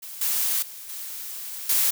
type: noise with level steps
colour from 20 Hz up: blue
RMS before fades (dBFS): -38 / -24 / -40 / -35 / -21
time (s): 0.02-1.91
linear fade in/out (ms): 10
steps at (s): 0.21 / 0.62 / 0.89 / 1.69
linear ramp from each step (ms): 5
effects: none